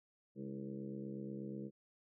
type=harmonic tone with a mistuned harmonic; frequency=68.3 Hz; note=C#2; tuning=25 cents flat; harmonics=2 / 3 / 4 / 5 / 6 / 7 / 8; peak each=-50 / -45 / -57 / -49 / -53 / -53 / -61 dBFS; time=0.35-1.71 s; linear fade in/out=50 ms; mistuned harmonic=5; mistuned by=-59 cents; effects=none